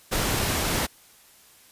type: noise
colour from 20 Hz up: pink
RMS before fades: -25 dBFS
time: 0.11-0.87 s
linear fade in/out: 20 ms
effects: white hiss -54 dBFS RMS until 1.71 s + resampled to 32000 Hz